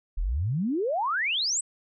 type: exponential sweep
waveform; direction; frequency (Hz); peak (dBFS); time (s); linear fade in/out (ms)
sine; up; 34.65 to 8320; -24; 0.17-1.61; 10
effects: none